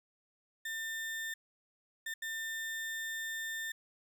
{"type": "tone bursts at uneven times", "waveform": "35% pulse", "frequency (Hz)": 1800, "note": "A6", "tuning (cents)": 39, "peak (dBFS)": -35, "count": 3, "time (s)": [[0.65, 1.34], [2.06, 2.14], [2.22, 3.72]], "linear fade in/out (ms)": 5, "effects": []}